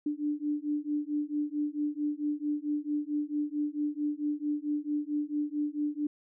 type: beating tone pair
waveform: sine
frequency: 293.7 / 298.2 Hz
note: D4 / D4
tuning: 0 / +27 cents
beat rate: 4.5 Hz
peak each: -32 / -32 dBFS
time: 0.06-6.07 s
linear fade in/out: 5 ms
effects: none